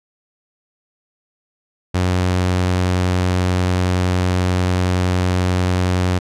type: tone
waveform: sawtooth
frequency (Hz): 91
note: F#2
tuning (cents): -28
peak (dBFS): -11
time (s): 1.94-6.19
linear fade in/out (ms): 10
effects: low-pass 8000 Hz 12 dB/octave